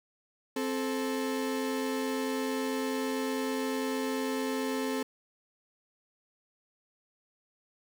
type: tone pair together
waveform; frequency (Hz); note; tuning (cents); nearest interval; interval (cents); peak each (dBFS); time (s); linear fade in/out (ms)
35% pulse; 262.4 / 435.8; C4 / A4; +5 / -17; major sixth; 878; -30 / -32; 0.56-5.03; 5
effects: none